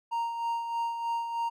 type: tone with tremolo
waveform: triangle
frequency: 930 Hz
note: A#5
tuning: 4 cents flat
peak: -25 dBFS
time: 0.11-1.5 s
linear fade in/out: 20 ms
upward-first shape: sine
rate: 3.2 Hz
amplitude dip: 50%
effects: none